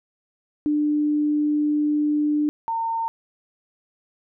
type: tone pair in turn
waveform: sine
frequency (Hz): 297.9 / 910.9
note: D4 / A#5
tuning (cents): +25 / -40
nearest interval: octave + perfect fifth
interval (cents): 1935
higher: second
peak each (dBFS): -18 / -22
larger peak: first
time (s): 0.66-2.49 / 2.68-3.08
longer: first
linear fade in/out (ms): 0
effects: none